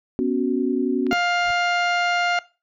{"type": "chord", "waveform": "sine", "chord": "B suspended second", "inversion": "none", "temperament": "just", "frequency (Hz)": [246.9, 277.8, 370.4], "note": ["B3", "C#4", "F#4"], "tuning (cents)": [0, 4, 2], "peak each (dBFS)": -23, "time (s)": [0.19, 1.13], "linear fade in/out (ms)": 0}
{"type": "clicks", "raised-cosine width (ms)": 0.3, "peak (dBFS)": -23, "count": 2, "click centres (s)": [1.067, 1.117]}
{"type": "harmonic tone", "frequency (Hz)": 703, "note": "F5", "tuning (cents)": 11, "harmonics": [1, 2, 3, 4, 5, 6, 7, 8, 9, 10], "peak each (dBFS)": [-22, -23, -27, -29, -42, -34, -46, -43, -47, -48], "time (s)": [1.11, 2.39], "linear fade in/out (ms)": 2}
{"type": "noise with exponential growth", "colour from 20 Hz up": "brown", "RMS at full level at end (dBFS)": -38, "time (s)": [1.33, 1.51], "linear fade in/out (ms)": 1, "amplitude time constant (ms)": 38}
{"effects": ["noise-tail reverb RT60 0.3 s tail -20 dB re dry"]}